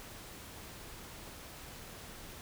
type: silence
effects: pink hiss -49 dBFS RMS until 2.41 s